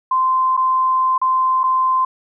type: tone with dropouts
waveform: sine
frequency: 1038 Hz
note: C6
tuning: 14 cents flat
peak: -13 dBFS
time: 0.11-2.05 s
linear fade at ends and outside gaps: 5 ms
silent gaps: 0.568-0.574 / 1.18-1.215 / 1.634-1.638 s
effects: none